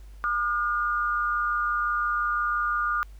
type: tone pair together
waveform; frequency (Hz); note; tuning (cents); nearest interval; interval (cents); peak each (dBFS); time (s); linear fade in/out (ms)
sine; 1206.2 / 1432; D6 / F6; +46 / +43; minor third; 297; -25 / -27; 0.24-3.03; 0
effects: added 50 Hz sine -42 dBFS peak until 3.19 s + pink hiss -61 dBFS RMS until 3.19 s